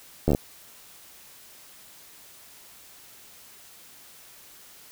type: slowing click train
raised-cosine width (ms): 2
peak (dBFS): -8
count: 6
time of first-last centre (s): 0.28-0.349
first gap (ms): 12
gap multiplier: 1.07
effects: white hiss -50 dBFS RMS until 4.91 s